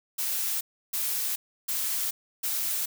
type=noise bursts; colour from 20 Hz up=blue; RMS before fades=-29 dBFS; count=4; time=0.18-2.86 s; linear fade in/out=10 ms; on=430 ms; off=320 ms; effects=none